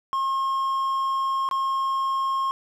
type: tone with dropouts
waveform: triangle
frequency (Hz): 1075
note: C6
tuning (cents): +47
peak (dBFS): -20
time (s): 0.13-2.51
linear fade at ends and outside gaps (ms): 0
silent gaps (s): 1.489-1.512
effects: none